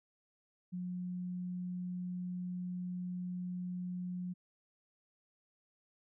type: tone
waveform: sine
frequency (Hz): 180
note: F#3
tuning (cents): -47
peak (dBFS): -37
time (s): 0.72-4.34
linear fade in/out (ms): 20
effects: none